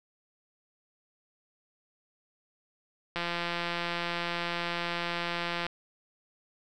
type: click train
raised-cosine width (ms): 0.3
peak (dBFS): -16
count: 432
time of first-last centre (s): 3.16-5.666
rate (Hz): 172
effects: none